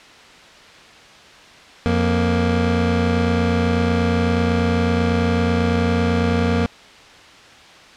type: tone pair together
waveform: 25% pulse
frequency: 88.1 / 234.4 Hz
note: F2 / A#3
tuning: +16 / +10 cents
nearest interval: octave + perfect fourth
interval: 1694 cents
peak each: -15 dBFS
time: 1.86-6.66 s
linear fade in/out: 0 ms
effects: white hiss -43 dBFS RMS until 7.96 s + low-pass 4000 Hz 12 dB/octave